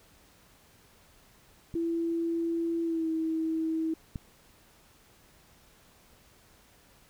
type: clicks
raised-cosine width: 5 ms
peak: -27 / -23 dBFS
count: 2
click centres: 1.742 / 4.158 s
type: tone with pitch glide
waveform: sine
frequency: 334 to 321.7 Hz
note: E4 to E4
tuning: +23 to -42 cents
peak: -27 dBFS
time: 1.75-3.94 s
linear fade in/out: 5 ms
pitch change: -65 cents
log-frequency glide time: 2.83-3.08 s
effects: pink hiss -60 dBFS RMS until 7.09 s